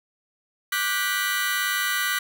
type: chord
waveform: sawtooth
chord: G major seventh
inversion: second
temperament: just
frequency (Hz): 1176 / 1470 / 1568 / 1960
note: D6 / F#6 / G6 / B6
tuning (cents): +2 / -12 / 0 / -14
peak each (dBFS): -27 / -24 / -26 / -23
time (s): 0.72-2.19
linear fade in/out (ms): 5
effects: none